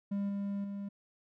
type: tone with level steps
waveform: triangle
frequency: 200.2 Hz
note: G3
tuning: 37 cents sharp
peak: -29 / -31 / -35 dBFS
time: 0.11-0.89 s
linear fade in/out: 10 ms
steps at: 0.29 / 0.64 s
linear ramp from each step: 2 ms
effects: none